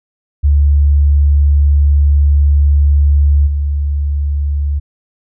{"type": "tone with level steps", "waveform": "sine", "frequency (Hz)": 72, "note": "D2", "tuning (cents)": -34, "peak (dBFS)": [-6, -12], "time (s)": [0.43, 4.8], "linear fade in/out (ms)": 20, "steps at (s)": 3.46, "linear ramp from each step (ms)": 20, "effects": []}